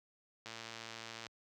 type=click train; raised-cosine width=0.2 ms; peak=-28 dBFS; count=93; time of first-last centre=0.46-1.267 s; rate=114 Hz; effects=high-pass 60 Hz 12 dB/octave

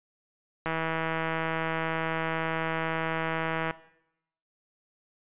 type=click train; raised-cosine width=0.5 ms; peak=-15 dBFS; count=495; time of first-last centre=0.66-3.709 s; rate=162 Hz; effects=noise-tail reverb RT60 0.8 s tail -18 dB re dry + resampled to 8000 Hz

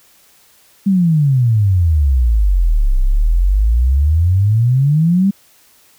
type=exponential two-way sweep; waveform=sine; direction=down then up; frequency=202.1 to 31.31 to 202.1 Hz; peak=-9 dBFS; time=0.86-5.31 s; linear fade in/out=10 ms; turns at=2.98 s; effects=white hiss -50 dBFS RMS until 5.98 s

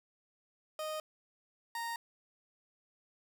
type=tone pair in turn; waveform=30% pulse; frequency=620 / 929 Hz; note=D#5 / A#5; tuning=-6 / -6 cents; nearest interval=perfect fifth; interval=700 cents; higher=second; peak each=-34 / -34 dBFS; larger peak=neither; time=0.79-1 / 1.75-1.96 s; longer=neither; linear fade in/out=2 ms; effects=none

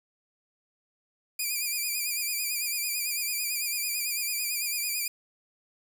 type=tone with vibrato; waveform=5% pulse; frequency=2400 Hz; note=D7; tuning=37 cents sharp; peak=-19 dBFS; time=1.39-5.08 s; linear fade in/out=5 ms; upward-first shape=sine; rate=9 Hz; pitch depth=61 cents each way; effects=9-bit

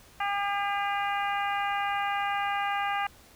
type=harmonic tone; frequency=402.8 Hz; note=G4; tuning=47 cents sharp; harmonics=2 / 3 / 4 / 5 / 6 / 7; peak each=-29 / -33 / -35 / -37 / -39 / -40 dBFS; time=0.2-3.07 s; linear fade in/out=5 ms; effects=pink hiss -55 dBFS RMS until 3.35 s

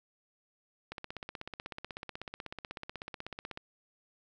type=click train; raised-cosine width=0.3 ms; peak=-24 dBFS; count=44; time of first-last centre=0.92-3.574 s; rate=16.2 Hz; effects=none

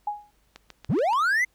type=tone with exponential decay; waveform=sine; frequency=830.6 Hz; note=G#5; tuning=in tune; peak=-22 dBFS; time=0.07-0.31 s; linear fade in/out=5 ms; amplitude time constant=51 ms
type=click train; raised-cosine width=0.2 ms; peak=-24 dBFS; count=5; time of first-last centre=0.56-1.132 s; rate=6.99 Hz
type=linear sweep; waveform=triangle; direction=up; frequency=82.41 to 2096 Hz; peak=-18 dBFS; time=0.89-1.45 s; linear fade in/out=10 ms
effects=added 50 Hz sine -67 dBFS peak until 1.54 s + pink hiss -67 dBFS RMS until 1.54 s

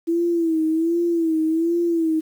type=tone with vibrato; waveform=sine; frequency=329.6 Hz; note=E4; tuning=in tune; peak=-17 dBFS; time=0.07-2.21 s; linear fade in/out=20 ms; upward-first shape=sine; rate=1.3 Hz; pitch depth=74 cents each way; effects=8-bit

